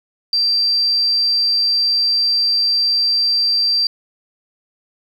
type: tone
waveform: sine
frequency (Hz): 4699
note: D8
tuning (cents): 0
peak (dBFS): -13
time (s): 0.33-3.87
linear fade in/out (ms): 2
effects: 7-bit